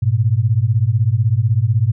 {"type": "beating tone pair", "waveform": "sine", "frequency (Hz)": [103.83, 119.83], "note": ["G#2", "A#2"], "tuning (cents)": [0, 48], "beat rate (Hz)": 16, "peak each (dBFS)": -15, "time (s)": [0.02, 1.92], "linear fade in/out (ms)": 10, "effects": []}